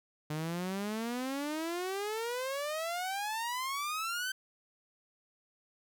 sawtooth exponential sweep, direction up, 149.4 to 1556 Hz, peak -30 dBFS, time 0.3-4.32 s, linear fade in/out 5 ms, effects none

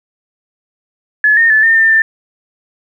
sine tone with pitch steps, 1711 / 1832 / 1740 / 1813 / 1797 / 1784 Hz, A6 / A#6 / A6 / A#6 / A6 / A6, -49 / -31 / -20 / -49 / +36 / +23 cents, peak -6 dBFS, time 1.24-2.02 s, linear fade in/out 2 ms, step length 130 ms, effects 8-bit

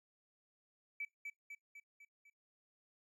triangle tone with echo, 2300 Hz, D7, 37 cents flat, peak -35 dBFS, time 1-1.05 s, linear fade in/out 5 ms, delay 250 ms, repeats 5, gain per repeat -5 dB, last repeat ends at 2.3 s, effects noise-tail reverb RT60 0.2 s tail -26 dB re dry + tanh soft clip ceiling -37 dBFS

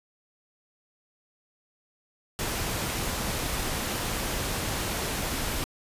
pink noise, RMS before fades -30 dBFS, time 2.39-5.64 s, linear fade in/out 0 ms, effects resampled to 32000 Hz

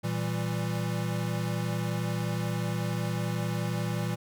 square chord, E diminished, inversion second, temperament equal, 116.54 / 164.81 / 196 Hz, Bb2 / E3 / G3, 0 / 0 / 0 cents, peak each -32 / -33 / -37 dBFS, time 0.03-4.16 s, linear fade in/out 20 ms, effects none

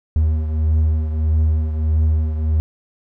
triangle beating tone pair, 77.78 / 79.38 Hz, D#2 / D#2, 0 / +35 cents, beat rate 1.6 Hz, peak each -13 / -21 dBFS, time 0.16-2.6 s, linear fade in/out 0 ms, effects none

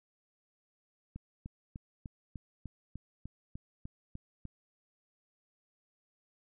click train, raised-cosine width 5 ms, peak -30 dBFS, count 12, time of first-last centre 1.16-4.453 s, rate 3.34 Hz, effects none

